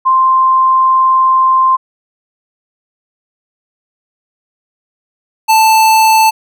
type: tone pair in turn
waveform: sine / square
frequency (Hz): 1046.5 / 881.5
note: C6 / A5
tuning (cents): 0 / +3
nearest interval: minor third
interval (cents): 297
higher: first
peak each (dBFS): -6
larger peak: neither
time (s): 0.05-1.77 / 5.48-6.31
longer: first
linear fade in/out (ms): 20
effects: none